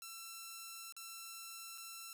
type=tone with dropouts; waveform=5% pulse; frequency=1344 Hz; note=E6; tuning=33 cents sharp; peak=-36 dBFS; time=0.02-2.13 s; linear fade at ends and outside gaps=1 ms; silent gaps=0.924-0.965 / 1.777-1.78 s; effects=none